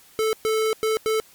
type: tone bursts at uneven times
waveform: square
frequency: 438.3 Hz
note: A4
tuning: 7 cents flat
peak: -20 dBFS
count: 4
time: 0.19-0.33 / 0.45-0.73 / 0.83-0.97 / 1.06-1.2 s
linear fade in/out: 0 ms
effects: white hiss -52 dBFS RMS until 1.34 s + MP3 96 kbps